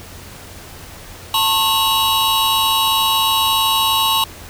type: tone cluster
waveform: square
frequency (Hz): 892 / 1085 / 2898 / 3841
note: A5 / C#6 / F#7 / B7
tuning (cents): +23 / -37 / -37 / -49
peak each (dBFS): -20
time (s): 1.34-4.24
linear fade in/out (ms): 2
effects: added 88 Hz sine -41 dBFS peak until 4.49 s + pink hiss -37 dBFS RMS until 4.49 s